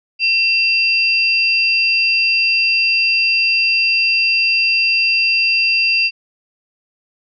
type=tone pair together; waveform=sine; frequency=2700 / 4762 Hz; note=E7 / D8; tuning=+41 / +23 cents; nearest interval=minor seventh; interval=982 cents; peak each=-13 / -18 dBFS; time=0.19-6.11 s; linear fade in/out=50 ms; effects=none